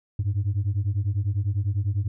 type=beating tone pair; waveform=sine; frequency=95.5 / 105.5 Hz; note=G2 / G#2; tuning=-45 / +28 cents; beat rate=10 Hz; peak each=-23 dBFS; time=0.19-2.08 s; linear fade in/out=5 ms; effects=tanh soft clip ceiling -19 dBFS